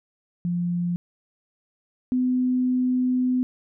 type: tone pair in turn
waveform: sine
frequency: 174.61 / 252.7 Hz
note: F3 / B3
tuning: 0 / +40 cents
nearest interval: tritone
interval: 640 cents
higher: second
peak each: -22 / -19 dBFS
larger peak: second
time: 0.45-0.96 / 2.12-3.43 s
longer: second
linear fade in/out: 0 ms
effects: none